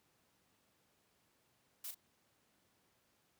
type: noise with echo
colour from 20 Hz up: blue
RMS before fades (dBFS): -45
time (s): 1.84-1.91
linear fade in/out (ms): 5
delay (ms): 37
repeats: 1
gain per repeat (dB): -8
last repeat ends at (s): 1.947
effects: pink hiss -75 dBFS RMS until 3.39 s + high-pass 100 Hz 12 dB/octave